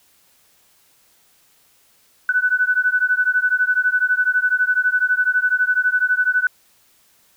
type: beating tone pair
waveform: sine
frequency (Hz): 1489 / 1501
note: F#6 / F#6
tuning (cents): +11 / +24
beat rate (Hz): 12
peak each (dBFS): -18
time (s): 2.29-6.47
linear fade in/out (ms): 2
effects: white hiss -57 dBFS RMS until 7.36 s